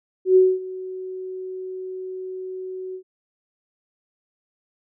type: tone with ADSR envelope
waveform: sine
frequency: 373 Hz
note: F#4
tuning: 14 cents sharp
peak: -9 dBFS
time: 0.25-3.03 s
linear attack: 110 ms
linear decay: 230 ms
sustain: -20 dB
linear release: 84 ms
effects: none